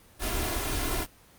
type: noise with comb filter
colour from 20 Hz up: pink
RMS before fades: -29 dBFS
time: 0.19-1.07 s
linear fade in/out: 50 ms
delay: 2.9 ms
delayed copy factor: +0.7
effects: pink hiss -56 dBFS RMS until 1.38 s + Opus 24 kbps